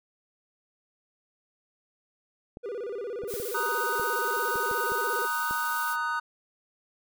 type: clicks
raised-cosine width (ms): 2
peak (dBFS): -27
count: 9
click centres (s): 2.571 / 3.236 / 3.339 / 3.4 / 3.997 / 4.557 / 4.713 / 4.919 / 5.51
type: tone with vibrato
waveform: triangle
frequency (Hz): 440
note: A4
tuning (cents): 0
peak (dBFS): -30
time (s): 2.63-5.27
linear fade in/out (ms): 20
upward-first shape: square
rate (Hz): 17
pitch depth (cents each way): 170
type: noise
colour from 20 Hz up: blue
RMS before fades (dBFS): -38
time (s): 3.27-5.97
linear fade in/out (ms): 50
type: chord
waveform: triangle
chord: D# minor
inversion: second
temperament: just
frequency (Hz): 933.4 / 1244.5 / 1493.4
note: A#5 / D#6 / F#6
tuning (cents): +2 / 0 / +16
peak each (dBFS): -31 / -29 / -29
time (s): 3.54-6.2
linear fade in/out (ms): 10
effects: none